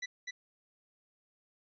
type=tone with echo; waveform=sawtooth; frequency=1975.5 Hz; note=B6; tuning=in tune; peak=-32 dBFS; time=0.02-0.06 s; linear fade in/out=10 ms; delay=250 ms; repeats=1; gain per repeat=-2 dB; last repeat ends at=0.31 s; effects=resampled to 16000 Hz